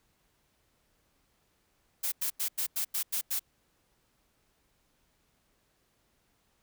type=noise bursts; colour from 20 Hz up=blue; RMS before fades=-31 dBFS; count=8; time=2.03-3.395 s; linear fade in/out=10 ms; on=91 ms; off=91 ms; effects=pink hiss -72 dBFS RMS until 6.62 s